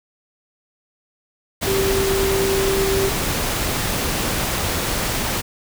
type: tone in noise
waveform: sine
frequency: 389 Hz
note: G4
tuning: 13 cents flat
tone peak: -18 dBFS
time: 1.66-3.1 s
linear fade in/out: 20 ms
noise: pink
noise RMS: -22 dBFS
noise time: 1.61-5.42 s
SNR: +1 dB
effects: none